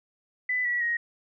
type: tone with pitch steps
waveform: sine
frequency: 1998 / 1938.9 / 1881.5 Hz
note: B6 / B6 / A#6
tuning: +20 / -32 / +16 cents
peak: -24 dBFS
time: 0.49-0.97 s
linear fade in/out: 5 ms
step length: 160 ms
effects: none